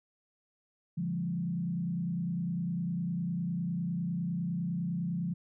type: tone with frequency modulation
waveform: sine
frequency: 173.1 Hz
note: F3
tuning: 15 cents flat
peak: -30 dBFS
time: 0.97-5.34 s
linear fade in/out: 10 ms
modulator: 29.9 Hz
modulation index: 0.89
effects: none